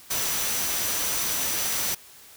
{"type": "tone in noise", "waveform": "sine", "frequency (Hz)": 5920, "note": "F#8", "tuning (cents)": 0, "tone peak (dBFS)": -33, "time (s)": [0.1, 1.95], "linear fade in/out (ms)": 10, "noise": "white", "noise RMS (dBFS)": -27, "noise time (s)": [0.1, 1.95], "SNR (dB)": -9, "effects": ["white hiss -49 dBFS RMS until 2.36 s"]}